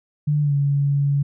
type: tone with pitch glide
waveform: sine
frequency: 148.3 to 141.52 Hz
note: D3 to C#3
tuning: +17 to +36 cents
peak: -16 dBFS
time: 0.27-1.23 s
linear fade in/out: 10 ms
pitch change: -81 cents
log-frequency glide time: 0.41-0.54 s
effects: none